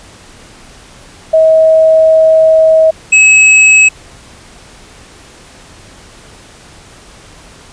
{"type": "tone pair in turn", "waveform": ["sine", "square"], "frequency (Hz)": [639, 2573], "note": ["D#5", "E7"], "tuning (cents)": [46, -43], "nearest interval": "2 octaves", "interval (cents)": 2411, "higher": "second", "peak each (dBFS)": -3, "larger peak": "neither", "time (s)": [[1.33, 2.91], [3.12, 3.89]], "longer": "first", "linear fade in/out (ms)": 10, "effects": ["pink hiss -37 dBFS RMS until 7.72 s", "resampled to 22050 Hz"]}